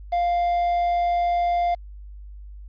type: tone with quantisation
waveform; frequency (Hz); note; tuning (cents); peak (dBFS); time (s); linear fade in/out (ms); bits
triangle; 698.5; F5; 0; -17; 0.12-1.75; 10; 7
effects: added 50 Hz sine -37 dBFS peak until 2.68 s + resampled to 11025 Hz